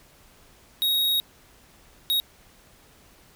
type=tone bursts at uneven times; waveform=square; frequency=3774 Hz; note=A#7; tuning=21 cents sharp; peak=-21 dBFS; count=2; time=0.82-1.2 / 2.1-2.2 s; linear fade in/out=0 ms; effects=pink hiss -55 dBFS RMS until 3.35 s